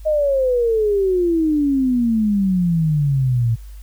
sine exponential sweep, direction down, 628 to 111.9 Hz, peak -14 dBFS, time 0.05-3.56 s, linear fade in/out 20 ms, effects added 50 Hz sine -33 dBFS peak until 3.82 s + white hiss -53 dBFS RMS until 3.82 s

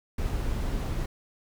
brown noise, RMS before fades -29 dBFS, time 0.18-1.06 s, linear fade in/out 5 ms, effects none

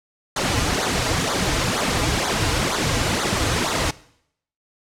pink noise with flanger, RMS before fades -21 dBFS, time 0.36-3.91 s, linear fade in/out 5 ms, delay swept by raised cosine 0.36 to 5.46 ms, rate 2.1 Hz, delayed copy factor -0.85, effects noise-tail reverb RT60 0.7 s tail -20 dB re dry + low-pass 8000 Hz 12 dB/octave

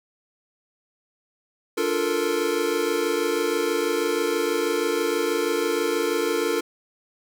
square chord, Bb major seventh, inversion first, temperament equal, 293.7 / 349.2 / 440 / 466.2 Hz, D4 / F4 / A4 / Bb4, 0 / 0 / 0 / 0 cents, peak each -31 / -28 / -27 / -27 dBFS, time 1.77-6.61 s, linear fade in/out 10 ms, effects none

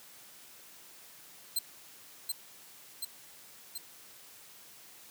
10% pulse tone with echo, 4126 Hz, C8, 25 cents flat, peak -21 dBFS, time 1.56-1.59 s, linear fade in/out 5 ms, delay 730 ms, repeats 3, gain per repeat -3 dB, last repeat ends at 3.78 s, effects white hiss -54 dBFS RMS until 5.1 s + high-pass 100 Hz 12 dB/octave

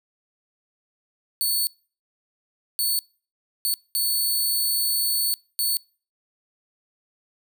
5% pulse tone bursts at uneven times, 4444 Hz, C#8, 4 cents sharp, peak -14 dBFS, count 5, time 1.41-1.67 / 2.79-2.99 / 3.65-3.74 / 3.95-5.34 / 5.59-5.77 s, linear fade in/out 0 ms, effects noise-tail reverb RT60 0.4 s tail -26 dB re dry

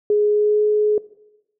sine tone with pitch glide, 417.6 to 422.2 Hz, G#4 to G#4, +10 to +29 cents, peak -13 dBFS, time 0.1-0.98 s, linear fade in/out 2 ms, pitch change +19 cents, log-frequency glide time 0.3-0.62 s, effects noise-tail reverb RT60 0.9 s tail -19 dB re dry

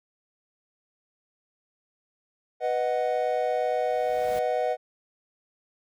triangle chord, B major, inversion none, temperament equal, 493.9 / 622.3 / 740 Hz, B4 / D#5 / F#5, 0 / 0 / 0 cents, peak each -26 dBFS, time 2.6-4.77 s, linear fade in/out 50 ms
pink noise with exponential growth, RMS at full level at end -40 dBFS, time 3.51-4.39 s, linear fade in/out 0 ms, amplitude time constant 190 ms
effects none

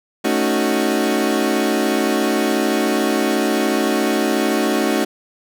30% pulse chord, D# half-diminished seventh, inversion second, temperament equal, 220 / 277.2 / 311.1 / 370 Hz, A3 / C#4 / D#4 / F#4, 0 / 0 / 0 / 0 cents, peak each -19 dBFS, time 0.24-5.05 s, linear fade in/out 10 ms, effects none

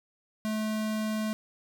square tone, 216.2 Hz, A3, 30 cents flat, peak -29 dBFS, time 0.45-1.33 s, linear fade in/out 0 ms, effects none

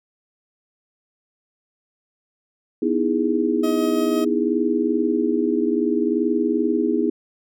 sine chord, E major seventh, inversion second, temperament just, 247.2 / 309 / 329.6 / 412 Hz, B3 / D#4 / E4 / G#4, +2 / -12 / 0 / -14 cents, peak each -23 dBFS, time 2.82-7.1 s, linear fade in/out 5 ms
30% pulse tone with tremolo, 633 Hz, D#5, 30 cents sharp, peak -23 dBFS, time 3.63-4.25 s, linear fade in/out 10 ms, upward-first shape triangle, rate 5.9 Hz, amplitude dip 25%
effects none

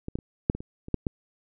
clicks, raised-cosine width 3 ms, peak -20 / -15 / -26 / -7 / -21 / -25 / -26 / -10 / -13 dBFS, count 9, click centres 0.084 / 0.155 / 0.188 / 0.499 / 0.55 / 0.605 / 0.884 / 0.943 / 1.068 s, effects none

